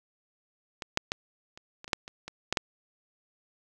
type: clicks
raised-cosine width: 0.2 ms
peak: -18 / -6 / -11 / -28 / -26 / -24 / -7 / -24 / -22 / -9 / -7 dBFS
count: 11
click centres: 0.822 / 0.974 / 1.119 / 1.575 / 1.844 / 1.879 / 1.932 / 2.079 / 2.28 / 2.526 / 2.572 s
effects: none